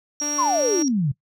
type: tone with tremolo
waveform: sine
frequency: 5650 Hz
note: F8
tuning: 19 cents sharp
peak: -24 dBFS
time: 0.2-0.88 s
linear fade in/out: 0 ms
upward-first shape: square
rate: 2.4 Hz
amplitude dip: 25%
type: tone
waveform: sawtooth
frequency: 293.7 Hz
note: D4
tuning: in tune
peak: -24 dBFS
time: 0.21-0.83 s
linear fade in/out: 10 ms
type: exponential sweep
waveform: sine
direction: down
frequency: 1139 to 128.9 Hz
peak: -18 dBFS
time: 0.38-1.12 s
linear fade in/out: 10 ms
effects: noise-tail reverb RT60 0.1 s tail -20 dB re dry